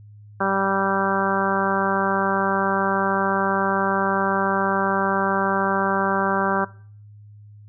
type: harmonic tone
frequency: 194.8 Hz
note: G3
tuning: 11 cents flat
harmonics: 1 / 2 / 3 / 4 / 5 / 6 / 7 / 8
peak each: -27 / -27 / -27 / -27 / -27 / -27 / -27 / -27 dBFS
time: 0.4-6.65 s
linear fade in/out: 10 ms
effects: noise-tail reverb RT60 0.5 s tail -21 dB re dry + added 104 Hz sine -42 dBFS peak until 7.68 s